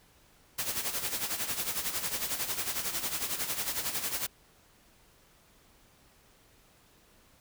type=noise with tremolo; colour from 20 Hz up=white; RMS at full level=-31 dBFS; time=0.58-4.27 s; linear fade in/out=10 ms; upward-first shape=sine; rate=11 Hz; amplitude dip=65%; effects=pink hiss -62 dBFS RMS until 7.4 s